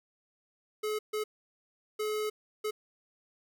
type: tone bursts at uneven times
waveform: square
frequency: 426.8 Hz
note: G#4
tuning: 47 cents sharp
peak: -31 dBFS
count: 4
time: 0.83-0.99 / 1.13-1.24 / 1.99-2.3 / 2.64-2.71 s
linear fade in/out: 10 ms
effects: none